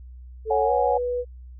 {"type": "tone with pitch glide", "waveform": "sine", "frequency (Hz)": [440, 491], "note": ["A4", "B4"], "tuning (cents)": [0, -10], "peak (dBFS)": -23, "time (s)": [0.45, 1.25], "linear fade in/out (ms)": 50, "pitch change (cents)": 190, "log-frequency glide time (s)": [0.64, 0.72]}
{"type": "chord", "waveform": "sine", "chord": "C# suspended fourth", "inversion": "none", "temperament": "just", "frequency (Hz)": [554.4, 739.2, 831.5], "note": ["C#5", "F#5", "G#5"], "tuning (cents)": [0, -2, 2], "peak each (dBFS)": -24, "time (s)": [0.5, 0.98], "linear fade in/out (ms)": 10}
{"effects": ["added 62 Hz sine -39 dBFS peak until 1.59 s"]}